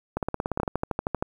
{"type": "two click trains", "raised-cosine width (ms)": 1, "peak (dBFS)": [-11, -12], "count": [9, 9], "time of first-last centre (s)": [[0.6, 1.225], [0.17, 0.632]], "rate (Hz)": [12.8, 17.3], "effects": ["8-bit"]}